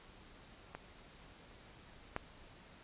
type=clicks; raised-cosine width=0.5 ms; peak=-28 / -21 dBFS; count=2; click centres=0.75 / 2.164 s; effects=pink hiss -58 dBFS RMS until 2.83 s + resampled to 8000 Hz